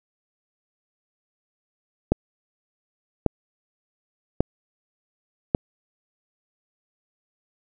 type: click train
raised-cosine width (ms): 2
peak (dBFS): -4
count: 4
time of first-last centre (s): 2.12-5.549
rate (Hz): 0.875
effects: none